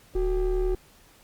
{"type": "ring-modulated tone", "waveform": "triangle", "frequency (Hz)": 202.9, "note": "G#3", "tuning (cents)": -40, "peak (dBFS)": -17, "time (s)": [0.15, 0.75], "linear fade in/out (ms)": 5, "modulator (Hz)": 167, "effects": ["pink hiss -56 dBFS RMS until 1.23 s", "Opus 48 kbps"]}